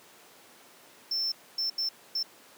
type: tone bursts at uneven times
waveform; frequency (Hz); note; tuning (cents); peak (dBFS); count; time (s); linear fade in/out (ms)
triangle; 5350; E8; +25; -26; 4; 1.11-1.32 / 1.58-1.7 / 1.78-1.89 / 2.15-2.23; 5
effects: pink hiss -54 dBFS RMS until 2.57 s + high-pass 300 Hz 12 dB/octave